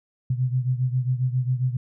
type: beating tone pair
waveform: sine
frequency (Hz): 125.2 / 132.6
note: B2 / C3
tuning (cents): +24 / +23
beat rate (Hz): 7.4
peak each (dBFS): -22 / -26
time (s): 0.3-1.77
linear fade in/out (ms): 5
effects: none